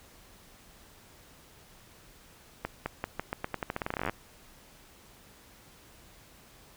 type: accelerating click train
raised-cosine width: 0.5 ms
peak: -16 dBFS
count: 23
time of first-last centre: 2.65-4.096 s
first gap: 210 ms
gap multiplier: 0.86
effects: pink hiss -56 dBFS RMS until 6.76 s